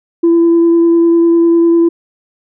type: tone with vibrato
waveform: sine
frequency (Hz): 336.5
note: E4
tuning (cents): +36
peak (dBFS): -4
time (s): 0.23-1.89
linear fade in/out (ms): 10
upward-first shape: triangle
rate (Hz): 10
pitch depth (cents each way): 12
effects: tanh soft clip ceiling -3 dBFS